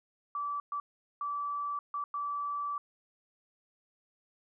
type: tone bursts at uneven times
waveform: sine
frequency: 1157 Hz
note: D6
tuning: 26 cents flat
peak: -32 dBFS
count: 5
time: 0.35-0.6 / 0.72-0.8 / 1.21-1.79 / 1.94-2.04 / 2.14-2.78 s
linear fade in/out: 2 ms
effects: none